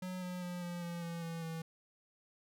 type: tone with pitch steps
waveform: square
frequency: 183.6 / 180.55 / 177.55 / 174.6 / 171.7 / 168.85 / 166.04 / 163.29 Hz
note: F#3 / F#3 / F3 / F3 / F3 / E3 / E3 / E3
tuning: -13 / -42 / +29 / 0 / -29 / +42 / +13 / -16 cents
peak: -40 dBFS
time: 0.02-1.62 s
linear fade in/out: 5 ms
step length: 200 ms
effects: none